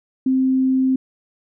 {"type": "tone", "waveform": "sine", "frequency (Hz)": 261.6, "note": "C4", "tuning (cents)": 0, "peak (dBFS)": -14, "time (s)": [0.26, 0.96], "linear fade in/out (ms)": 5, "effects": []}